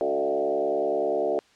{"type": "tone with frequency modulation", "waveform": "sine", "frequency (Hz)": 520, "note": "C5", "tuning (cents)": -11, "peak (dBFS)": -22, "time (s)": [0.01, 1.39], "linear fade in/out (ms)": 0, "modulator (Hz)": 70.2, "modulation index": 2.6, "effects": ["white hiss -59 dBFS RMS until 1.55 s", "low-pass 5000 Hz 12 dB/octave"]}